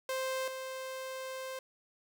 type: tone pair in turn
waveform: sawtooth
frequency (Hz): 523.3 / 523.3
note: C5 / C5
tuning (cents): 0 / 0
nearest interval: unison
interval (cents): 0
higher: neither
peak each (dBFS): -29 / -35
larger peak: first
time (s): 0.09-0.48 / 0.48-1.59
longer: second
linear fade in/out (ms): 2
effects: none